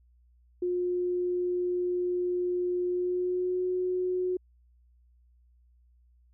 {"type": "tone with pitch glide", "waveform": "sine", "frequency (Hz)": [357.4, 365.1], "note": ["F4", "F#4"], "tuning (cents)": [40, -23], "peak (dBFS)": -26, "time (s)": [0.62, 4.37], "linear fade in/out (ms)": 5, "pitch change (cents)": 37, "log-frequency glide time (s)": [2.87, 3.64], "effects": ["added 60 Hz sine -59 dBFS peak until 6.33 s"]}